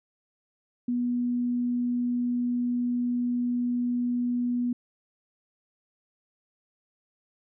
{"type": "tone", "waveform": "sine", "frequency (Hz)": 243.7, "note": "B3", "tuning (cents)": -23, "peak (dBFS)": -24, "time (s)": [0.88, 4.73], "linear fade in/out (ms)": 5, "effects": []}